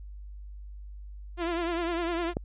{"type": "tone with vibrato", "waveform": "sawtooth", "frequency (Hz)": 340.7, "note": "F4", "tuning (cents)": -43, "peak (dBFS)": -24, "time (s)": [1.37, 2.34], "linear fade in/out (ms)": 50, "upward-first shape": "triangle", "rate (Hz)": 9.9, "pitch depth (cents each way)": 80}
{"type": "click", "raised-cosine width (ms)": 2, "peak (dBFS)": -15, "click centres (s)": 2.369}
{"effects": ["added 50 Hz sine -40 dBFS peak until 2.44 s", "resampled to 8000 Hz"]}